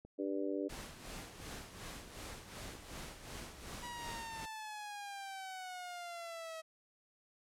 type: click train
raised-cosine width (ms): 2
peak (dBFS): -40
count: 7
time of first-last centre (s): 0.05-4.104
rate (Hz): 1.48
type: harmonic tone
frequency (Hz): 98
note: G2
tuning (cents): 0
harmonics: 3 / 4 / 5 / 6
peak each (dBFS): -38 / -40 / -42 / -44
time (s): 0.18-0.69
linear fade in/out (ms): 20
type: noise with tremolo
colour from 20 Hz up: pink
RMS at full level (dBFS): -46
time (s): 0.69-4.46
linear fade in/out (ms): 10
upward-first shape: sine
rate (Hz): 2.7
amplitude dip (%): 60
type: exponential sweep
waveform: sawtooth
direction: down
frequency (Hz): 973 to 640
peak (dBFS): -40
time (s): 3.82-6.62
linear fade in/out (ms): 20
effects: low-pass 11000 Hz 12 dB/octave